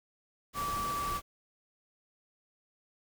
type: tone in noise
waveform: sine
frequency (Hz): 1156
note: D6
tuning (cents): -28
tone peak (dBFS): -32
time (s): 0.54-1.21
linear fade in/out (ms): 50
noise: pink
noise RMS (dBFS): -40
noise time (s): 0.53-1.22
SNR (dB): +5
effects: none